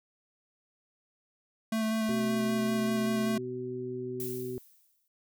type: tone with vibrato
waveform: square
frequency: 220.5 Hz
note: A3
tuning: 4 cents sharp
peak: -28 dBFS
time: 1.72-3.38 s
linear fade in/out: 5 ms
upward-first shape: square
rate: 5.2 Hz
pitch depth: 11 cents each way
type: harmonic tone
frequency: 125.7 Hz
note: B2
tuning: 31 cents sharp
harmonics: 1 / 2 / 3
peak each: -42 / -40 / -35 dBFS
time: 2.09-4.58 s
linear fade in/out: 0 ms
type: noise with exponential decay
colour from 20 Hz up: violet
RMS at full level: -37 dBFS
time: 4.2-5.08 s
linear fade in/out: 1 ms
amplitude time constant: 190 ms
effects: none